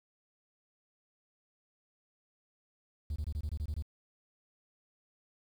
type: tone bursts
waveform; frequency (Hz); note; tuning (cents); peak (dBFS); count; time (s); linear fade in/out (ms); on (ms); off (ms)
triangle; 74.7; D2; +30; -30; 9; 3.1-3.824; 5; 60; 23
effects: tanh soft clip ceiling -26 dBFS + 10-bit